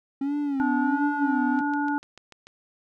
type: tone with vibrato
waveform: triangle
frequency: 270 Hz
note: C#4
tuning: 45 cents flat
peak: -22 dBFS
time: 0.21-1.61 s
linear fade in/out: 5 ms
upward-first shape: sine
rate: 1.4 Hz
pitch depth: 140 cents each way
type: harmonic tone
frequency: 289.6 Hz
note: D4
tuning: 24 cents flat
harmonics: 1 / 3 / 5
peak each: -25 / -28 / -31 dBFS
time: 0.6-1.98 s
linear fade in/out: 0 ms
type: click train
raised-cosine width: 0.2 ms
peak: -28 dBFS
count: 7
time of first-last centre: 1.59-2.47 s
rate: 6.82 Hz
effects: none